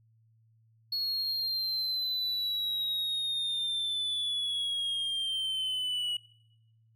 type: linear sweep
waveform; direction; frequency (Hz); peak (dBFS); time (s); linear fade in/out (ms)
triangle; down; 4343 to 2916; -28; 0.92-6.17; 5
effects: noise-tail reverb RT60 1.0 s tail -24 dB re dry + added 112 Hz sine -62 dBFS peak until 6.95 s